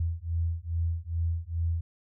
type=beating tone pair; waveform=sine; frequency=82.41 / 84.81 Hz; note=E2 / E2; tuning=0 / +50 cents; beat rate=2.4 Hz; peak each=-30 dBFS; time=0-1.81 s; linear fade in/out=5 ms; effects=none